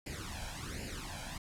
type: noise with flanger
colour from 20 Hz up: pink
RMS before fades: -42 dBFS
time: 0.06-1.38 s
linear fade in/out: 5 ms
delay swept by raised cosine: 0.41 to 1.28 ms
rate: 1.3 Hz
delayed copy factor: +0.8
effects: low-pass 10000 Hz 12 dB/octave